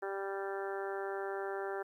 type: harmonic tone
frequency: 196 Hz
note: G3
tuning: in tune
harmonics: 2 / 3 / 4 / 5 / 6 / 7 / 8 / 9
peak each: -38 / -45 / -43 / -50 / -52 / -47 / -48 / -50 dBFS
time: 0.02-1.83 s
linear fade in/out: 10 ms
effects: 12-bit